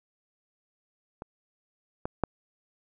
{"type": "clicks", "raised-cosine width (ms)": 1, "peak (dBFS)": [-24, -17, -10], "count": 3, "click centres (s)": [1.221, 2.055, 2.237], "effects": []}